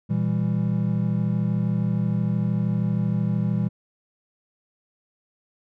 triangle chord, E diminished, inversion second, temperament just, 118.67 / 164.81 / 197.78 Hz, Bb2 / E3 / G3, +31 / 0 / +16 cents, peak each -23 dBFS, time 0.09-3.69 s, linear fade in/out 20 ms, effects none

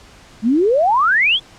sine exponential sweep, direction up, 206.2 to 3524 Hz, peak -11 dBFS, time 0.42-1.4 s, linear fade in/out 50 ms, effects pink hiss -44 dBFS RMS until 1.58 s + low-pass 7000 Hz 12 dB/octave

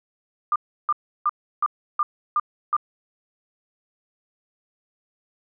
sine tone bursts, 1200 Hz, D6, 37 cents sharp, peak -17 dBFS, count 7, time 0.52-2.766 s, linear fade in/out 2 ms, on 38 ms, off 330 ms, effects none

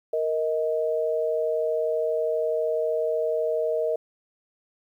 sine tone pair together, 466.2 / 630.1 Hz, A#4 / D#5, 0 / +22 cents, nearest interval perfect fourth, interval 522 cents, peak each -25 dBFS, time 0.13-3.96 s, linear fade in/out 5 ms, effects 10-bit

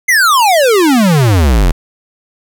square exponential sweep, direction down, 2128 to 38.59 Hz, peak -7 dBFS, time 0.08-1.72 s, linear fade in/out 10 ms, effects none

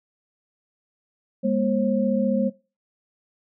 sine tone cluster, 203.8 / 238.6 / 536 Hz, G#3 / A#3 / C5, -32 / +41 / +42 cents, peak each -23 / -24 / -24 dBFS, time 1.43-2.5 s, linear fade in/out 20 ms, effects noise-tail reverb RT60 0.3 s tail -19 dB re dry

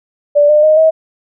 sine tone with pitch steps, 584 / 601.5 / 619.4 / 638 Hz, D5 / D5 / D#5 / D#5, -10 / +41 / -8 / +43 cents, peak -5 dBFS, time 0.35-0.91 s, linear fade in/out 20 ms, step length 140 ms, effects none

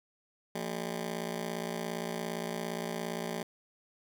15% pulse ring-modulated tone, 200.9 Hz, G3, 43 cents sharp, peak -25 dBFS, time 0.55-3.43 s, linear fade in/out 2 ms, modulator 28.7 Hz, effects none

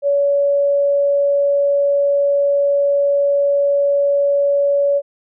sine tone, 566 Hz, C#5, 36 cents sharp, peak -12 dBFS, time 0.02-5.02 s, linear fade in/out 50 ms, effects none

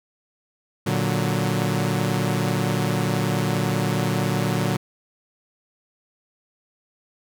sawtooth chord, Bb augmented, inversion none, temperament equal, 116.54 / 146.83 / 185 Hz, Bb2 / D3 / F#3, 0 / 0 / 0 cents, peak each -21 dBFS, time 0.86-4.77 s, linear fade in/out 10 ms, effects none

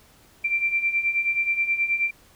sine beating tone pair, 2349 / 2358.4 Hz, D7 / D7, 0 / +7 cents, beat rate 9.4 Hz, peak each -27 / -22 dBFS, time 0.44-2.11 s, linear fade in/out 10 ms, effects pink hiss -55 dBFS RMS until 2.35 s

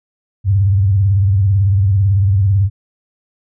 sine tone with vibrato, 98 Hz, G2, in tune, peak -9 dBFS, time 0.44-2.7 s, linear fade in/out 50 ms, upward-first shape sine, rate 18 Hz, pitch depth 120 cents each way, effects none

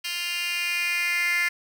10% pulse tone with high-pass filter sweep, 349.2 Hz, F4, in tune, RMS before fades -26 dBFS, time 0.04-1.49 s, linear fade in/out 10 ms, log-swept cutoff 3100 to 2000 Hz, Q 5.2, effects none

